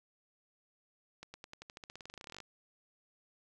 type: accelerating click train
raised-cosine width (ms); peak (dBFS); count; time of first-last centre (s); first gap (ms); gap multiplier
0.2; -30; 24; 1.23-2.403; 110; 0.92
effects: none